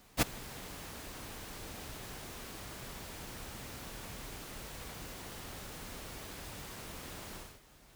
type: noise with ADSR envelope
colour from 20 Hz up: pink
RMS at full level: -24 dBFS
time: 0.17-7.62 s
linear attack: 51 ms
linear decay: 12 ms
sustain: -22 dB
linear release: 270 ms
effects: pink hiss -61 dBFS RMS until 7.95 s